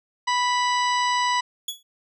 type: harmonic tone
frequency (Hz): 986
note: B5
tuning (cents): -3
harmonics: 1 / 2 / 3 / 4 / 5 / 6 / 8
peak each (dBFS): -21 / -27 / -31 / -33 / -35 / -37 / -39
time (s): 0.27-1.41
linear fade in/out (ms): 10
type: tone with exponential decay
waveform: sawtooth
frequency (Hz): 3380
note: G#7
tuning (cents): +30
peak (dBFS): -21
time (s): 1.68-1.83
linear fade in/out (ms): 5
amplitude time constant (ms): 31
effects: none